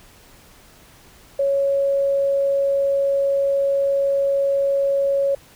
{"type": "tone", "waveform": "sine", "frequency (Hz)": 554.4, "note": "C#5", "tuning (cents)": 0, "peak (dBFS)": -16, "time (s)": [1.39, 5.35], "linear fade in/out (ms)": 5, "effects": ["pink hiss -49 dBFS RMS until 5.55 s"]}